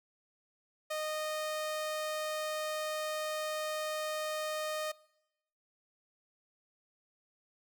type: tone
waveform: sawtooth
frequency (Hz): 617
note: D#5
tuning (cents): -15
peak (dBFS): -30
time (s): 0.9-4.92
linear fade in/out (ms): 10
effects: noise-tail reverb RT60 0.9 s tail -23 dB re dry